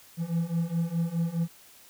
triangle beating tone pair, 164.81 / 169.61 Hz, E3 / E3, 0 / +50 cents, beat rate 4.8 Hz, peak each -28 / -26 dBFS, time 0.17-1.48 s, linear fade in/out 50 ms, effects white hiss -54 dBFS RMS until 1.89 s

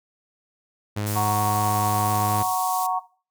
sawtooth tone, 104.2 Hz, G#2, 6 cents sharp, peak -21 dBFS, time 0.96-2.43 s, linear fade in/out 10 ms
white band-pass noise, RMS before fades -33 dBFS, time 1.06-2.87 s, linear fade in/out 10 ms, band 5700 to 16000 Hz, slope 12 dB/octave
sine chord, F# major, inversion none, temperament equal, 740 / 932.3 / 1108.7 Hz, F#5 / A#5 / C#6, 0 / 0 / 0 cents, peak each -24 / -27 / -26 dBFS, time 1.15-3 s, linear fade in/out 20 ms
effects noise-tail reverb RT60 0.4 s tail -18 dB re dry

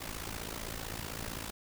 pink noise with amplitude modulation, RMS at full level -37 dBFS, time 0-1.51 s, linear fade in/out 10 ms, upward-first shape sine, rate 55.6 Hz, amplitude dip 80%, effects none

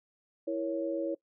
sine chord, A# diminished, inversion second, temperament equal, 329.6 / 466.2 / 554.4 Hz, E4 / A#4 / C#5, 0 / 0 / 0 cents, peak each -33 / -38 / -33 dBFS, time 0.47-1.15 s, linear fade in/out 10 ms, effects noise-tail reverb RT60 0.1 s tail -21 dB re dry

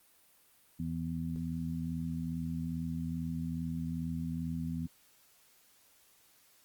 harmonic tone, 82.4 Hz, E2, in tune, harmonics 1 / 2 / 3, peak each -42 / -36 / -38 dBFS, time 0.79-4.87 s, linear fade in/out 10 ms, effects white hiss -65 dBFS RMS until 6.64 s + Opus 32 kbps

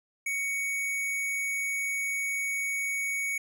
square tone, 2234 Hz, C#7, 13 cents sharp, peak -29 dBFS, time 0.26-3.38 s, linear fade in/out 5 ms, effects none

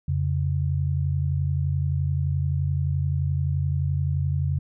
sine tone pair together, 87.31 / 138.91 Hz, F2 / C#3, 0 / +4 cents, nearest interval minor sixth, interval 804 cents, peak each -24 dBFS, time 0.08-4.59 s, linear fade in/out 5 ms, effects none

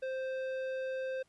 sine tone with tanh clipping, 523.3 Hz, C5, in tune, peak -36 dBFS, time 0.02-1.23 s, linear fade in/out 10 ms, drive 12 dB, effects pink hiss -72 dBFS RMS until 1.28 s + resampled to 24000 Hz

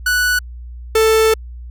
45% pulse tone pair in turn, 1480 / 441.7 Hz, F#6 / A4, 0 / +7 cents, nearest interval octave + major sixth, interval 2093 cents, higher first, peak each -13 / -10 dBFS, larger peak second, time 0.06-0.39 / 0.95-1.34 s, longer second, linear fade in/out 5 ms, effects added 60 Hz sine -29 dBFS peak until 1.7 s

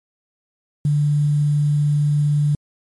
sine tone with quantisation, 147.1 Hz, D3, 3 cents sharp, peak -14 dBFS, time 0.85-2.55 s, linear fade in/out 2 ms, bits 7, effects MP3 48 kbps

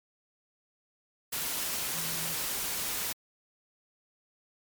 sine tone in noise, 164.81 Hz, E3, in tune, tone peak -43 dBFS, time 1.94-2.35 s, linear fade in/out 10 ms, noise white, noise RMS -33 dBFS, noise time 1.32-3.13 s, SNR -13 dB, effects MP3 96 kbps

